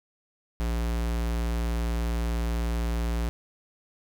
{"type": "tone", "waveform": "square", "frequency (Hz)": 57.9, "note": "A#1", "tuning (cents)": -11, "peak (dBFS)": -26, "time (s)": [0.6, 3.29], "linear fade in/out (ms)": 0, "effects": []}